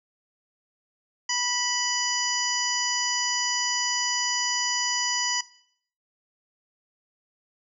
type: harmonic tone with a mistuned harmonic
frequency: 980 Hz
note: B5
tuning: 14 cents flat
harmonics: 1 / 2 / 3 / 5 / 6 / 7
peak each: -33 / -31 / -33 / -30 / -30 / -33 dBFS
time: 1.29-5.41 s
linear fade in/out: 5 ms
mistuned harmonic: 3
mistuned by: +24 cents
effects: noise-tail reverb RT60 0.6 s tail -17 dB re dry